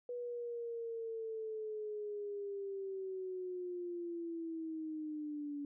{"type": "linear sweep", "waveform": "sine", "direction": "down", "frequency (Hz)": [489.2, 285.4], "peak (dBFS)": -39, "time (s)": [0.09, 5.65], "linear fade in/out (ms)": 2, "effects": []}